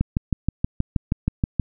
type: click train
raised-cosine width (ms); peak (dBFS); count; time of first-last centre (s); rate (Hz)
5; -7; 11; 0.01-1.597; 6.3
effects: none